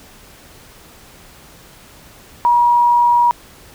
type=tone; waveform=sine; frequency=958 Hz; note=A#5; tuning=47 cents sharp; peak=-9 dBFS; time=2.45-3.31 s; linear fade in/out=0 ms; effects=pink hiss -43 dBFS RMS until 3.74 s